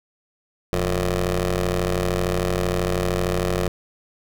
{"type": "ring-modulated tone", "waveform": "15% pulse", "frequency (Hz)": 93, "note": "F#2", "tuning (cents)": 9, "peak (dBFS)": -11, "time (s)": [0.73, 3.68], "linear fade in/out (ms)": 0, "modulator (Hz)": 260, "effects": []}